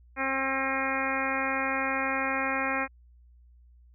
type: harmonic tone with a mistuned harmonic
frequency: 267.7 Hz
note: C4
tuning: 40 cents sharp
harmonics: 1 / 2 / 3 / 4 / 5 / 6 / 7 / 8 / 9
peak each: -35 / -35 / -35 / -35 / -35 / -35 / -35 / -35 / -35 dBFS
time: 0.16-2.88 s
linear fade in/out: 50 ms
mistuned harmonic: 9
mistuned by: +20 cents
effects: added 60 Hz sine -53 dBFS peak until 3.94 s